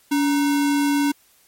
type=tone with sample-and-hold; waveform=sine; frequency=285.6 Hz; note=D4; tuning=48 cents flat; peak=-16 dBFS; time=0.11-1.12 s; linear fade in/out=10 ms; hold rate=1225 Hz; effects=white hiss -57 dBFS RMS until 1.47 s + MP3 64 kbps